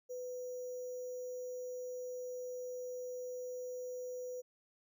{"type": "tone with sample-and-hold", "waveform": "sine", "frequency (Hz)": 499.8, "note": "B4", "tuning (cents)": 21, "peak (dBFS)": -40, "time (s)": [0.09, 4.42], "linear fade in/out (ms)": 20, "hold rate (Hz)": 6300, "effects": []}